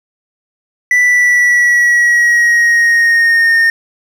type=tone with pitch glide; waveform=triangle; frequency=1975.5 to 1832.6 Hz; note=B6 to A#6; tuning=0 to -30 cents; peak=-5 dBFS; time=0.91-3.7 s; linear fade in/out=2 ms; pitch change=-130 cents; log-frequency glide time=1.01-3.57 s; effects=none